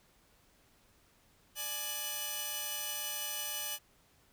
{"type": "tone cluster", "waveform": "5% pulse", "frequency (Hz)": [594, 842, 2964], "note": ["D5", "G#5", "F#7"], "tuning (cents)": [20, 24, 2], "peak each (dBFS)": [-34, -31, -29], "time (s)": [1.55, 3.79], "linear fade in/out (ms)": 50, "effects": ["pink hiss -67 dBFS RMS until 4.32 s"]}